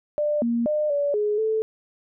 sine tone with pitch steps, 595 / 234.7 / 604 / 574 / 418.7 / 438.7 Hz, D5 / A#3 / D5 / D5 / G#4 / A4, +22 / +12 / +48 / -40 / +14 / -5 cents, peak -20 dBFS, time 0.18-1.62 s, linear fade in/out 0 ms, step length 240 ms, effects none

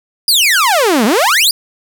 sawtooth exponential two-way sweep, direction down then up, 5050 to 199.3 to 5050 Hz, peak -5 dBFS, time 0.28-1.51 s, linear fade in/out 2 ms, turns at 1.05 s, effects 7-bit

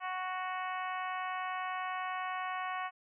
harmonic tone, 370 Hz, F#4, in tune, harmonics 2 / 3 / 4 / 5 / 6 / 7 / 8, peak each -39 / -38 / -45 / -44 / -47 / -49 / -53 dBFS, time 0-2.91 s, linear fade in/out 50 ms, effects none

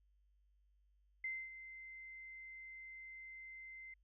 sine tone with ADSR envelope, 2075 Hz, C7, 15 cents flat, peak -38 dBFS, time 1.24-3.94 s, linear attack 4 ms, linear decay 250 ms, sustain -12 dB, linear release 5 ms, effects added 50 Hz sine -70 dBFS peak until 4.03 s

